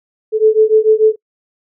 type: beating tone pair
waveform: sine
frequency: 432 / 438.8 Hz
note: A4 / A4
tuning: -32 / -5 cents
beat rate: 6.8 Hz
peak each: -10 dBFS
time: 0.32-1.16 s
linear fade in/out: 50 ms
effects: noise-tail reverb RT60 0.1 s tail -24 dB re dry